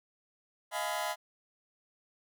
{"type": "chord", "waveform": "sawtooth", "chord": "F half-diminished seventh", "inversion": "third", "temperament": "just", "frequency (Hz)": [628.6, 698.5, 838.1, 1005.8], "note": ["Eb5", "F5", "Ab5", "Cb6"], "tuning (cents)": [18, 0, 16, 31], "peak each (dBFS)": -34, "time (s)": [0.71, 1.16], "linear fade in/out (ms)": 50, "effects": []}